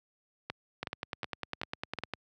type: two click trains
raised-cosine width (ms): 0.3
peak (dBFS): -18 / -19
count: 14 / 5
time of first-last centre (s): 0.83-2.137 / 0.5-1.987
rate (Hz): 9.95 / 2.69
effects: high-pass 80 Hz 12 dB/octave